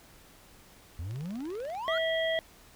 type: exponential sweep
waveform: triangle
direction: up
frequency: 77.78 to 1480 Hz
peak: -32 dBFS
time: 0.99-1.98 s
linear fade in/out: 0 ms
type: click train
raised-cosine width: 0.2 ms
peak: -32 dBFS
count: 14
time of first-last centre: 1.11-1.75 s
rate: 20.3 Hz
type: harmonic tone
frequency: 650 Hz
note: E5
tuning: 24 cents flat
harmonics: 1 / 3 / 5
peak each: -28 / -33 / -35 dBFS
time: 1.88-2.39 s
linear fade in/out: 0 ms
effects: pink hiss -56 dBFS RMS until 2.75 s